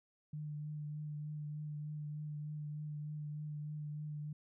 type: tone with vibrato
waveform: sine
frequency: 150 Hz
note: D3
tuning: 37 cents sharp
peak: -40 dBFS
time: 0.33-4.33 s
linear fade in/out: 5 ms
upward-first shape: triangle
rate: 3.3 Hz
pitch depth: 21 cents each way
effects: none